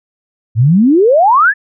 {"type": "exponential sweep", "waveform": "sine", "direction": "up", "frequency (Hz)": [103.4, 1800], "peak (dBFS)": -5, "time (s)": [0.55, 1.54], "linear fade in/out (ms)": 50, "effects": []}